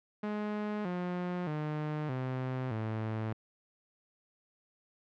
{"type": "tone with pitch steps", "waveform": "sawtooth", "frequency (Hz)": [209.9, 178.56, 151.89, 129.21, 109.91], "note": ["G#3", "F3", "D#3", "C3", "A2"], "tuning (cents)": [19, 39, -41, -21, -1], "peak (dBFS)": -29, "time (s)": [0.23, 3.33], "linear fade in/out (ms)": 5, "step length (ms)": 620, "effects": ["low-pass 2000 Hz 12 dB/octave"]}